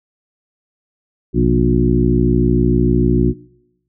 harmonic tone with a mistuned harmonic, 60 Hz, B1, 49 cents flat, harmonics 1 / 2 / 3 / 4 / 5 / 6, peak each -18 / -18 / -18 / -18 / -18 / -18 dBFS, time 1.33-3.34 s, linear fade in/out 50 ms, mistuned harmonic 2, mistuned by +96 cents, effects noise-tail reverb RT60 0.9 s tail -23 dB re dry

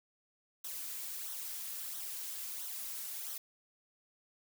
blue noise with flanger, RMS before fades -42 dBFS, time 0.64-3.38 s, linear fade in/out 5 ms, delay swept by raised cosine 0.41 to 3.51 ms, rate 1.5 Hz, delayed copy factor -0.65, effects none

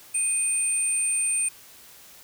sine tone pair together, 2489 / 8870 Hz, D#7 / C#9, 0 / 0 cents, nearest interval octave + minor seventh, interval 2200 cents, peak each -32 / -22 dBFS, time 0.14-1.49 s, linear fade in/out 10 ms, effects white hiss -49 dBFS RMS until 2.23 s

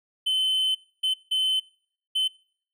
triangle tone bursts at uneven times, 3057 Hz, G7, 44 cents flat, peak -20 dBFS, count 4, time 0.26-0.75 / 1.03-1.14 / 1.31-1.6 / 2.15-2.28 s, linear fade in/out 10 ms, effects noise-tail reverb RT60 0.6 s tail -24 dB re dry

